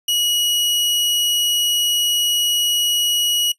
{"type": "tone", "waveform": "sawtooth", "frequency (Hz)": 2910, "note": "F#7", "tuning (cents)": -29, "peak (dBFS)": -13, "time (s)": [0.08, 3.52], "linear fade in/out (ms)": 5, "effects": ["noise-tail reverb RT60 0.1 s tail -20 dB re dry", "resampled to 32000 Hz"]}